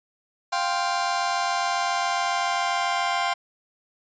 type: chord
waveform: sawtooth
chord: F suspended second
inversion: none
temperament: just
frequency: 698.5 / 785.8 / 1047.7 Hz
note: F5 / G5 / C6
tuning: 0 / +4 / +2 cents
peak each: -23 dBFS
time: 0.52-3.34 s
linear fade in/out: 10 ms
effects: resampled to 16000 Hz